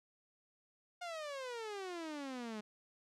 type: exponential sweep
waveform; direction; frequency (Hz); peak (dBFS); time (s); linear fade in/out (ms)
sawtooth; down; 720 to 207.7; -38; 1.01-2.61; 10
effects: low-pass 7000 Hz 12 dB/octave